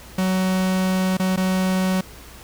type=tone with dropouts; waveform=45% pulse; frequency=186.8 Hz; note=F#3; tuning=17 cents sharp; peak=-18 dBFS; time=0.18-2.01 s; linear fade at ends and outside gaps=5 ms; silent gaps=1.171-1.196 / 1.362-1.374 s; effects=added 60 Hz sine -46 dBFS peak until 2.43 s + pink hiss -43 dBFS RMS until 2.43 s